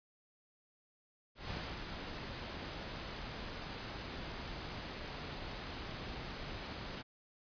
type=noise with ADSR envelope; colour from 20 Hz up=pink; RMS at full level=-41 dBFS; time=1.35-7.03 s; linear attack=160 ms; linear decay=280 ms; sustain=-3 dB; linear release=26 ms; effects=resampled to 11025 Hz